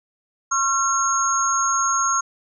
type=tone cluster; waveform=sine; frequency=1084 / 1365 / 6540 Hz; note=C#6 / F6 / G#8; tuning=-39 / -40 / -28 cents; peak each=-22 dBFS; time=0.51-2.21 s; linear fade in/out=10 ms; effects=none